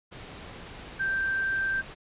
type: tone in noise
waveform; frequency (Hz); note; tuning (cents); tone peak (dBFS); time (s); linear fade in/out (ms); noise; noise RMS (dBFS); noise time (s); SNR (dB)
sine; 1568; G6; 0; -25; 0.99-1.82; 20; pink; -43; 0.11-1.95; +15
effects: resampled to 8000 Hz